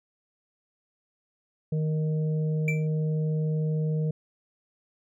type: harmonic tone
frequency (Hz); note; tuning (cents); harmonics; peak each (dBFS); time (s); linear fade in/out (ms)
155.56; D#3; 0; 1 / 3 / 4; -24 / -35 / -46; 1.72-4.11; 5
type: tone with exponential decay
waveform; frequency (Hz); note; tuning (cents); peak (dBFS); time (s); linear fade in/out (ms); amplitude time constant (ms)
triangle; 2339; D7; -8; -22; 2.68-2.87; 2; 41
effects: none